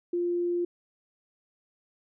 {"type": "tone", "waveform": "sine", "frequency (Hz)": 349.2, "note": "F4", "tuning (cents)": 0, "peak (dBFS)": -25, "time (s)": [0.13, 0.65], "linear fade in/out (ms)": 5, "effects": []}